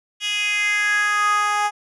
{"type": "tone with high-pass filter sweep", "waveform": "10% pulse", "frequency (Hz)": 415.3, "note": "G#4", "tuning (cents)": 0, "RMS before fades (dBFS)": -20, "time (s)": [0.2, 1.71], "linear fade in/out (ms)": 50, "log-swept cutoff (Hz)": [3100, 870], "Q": 4.6, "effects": ["resampled to 24000 Hz"]}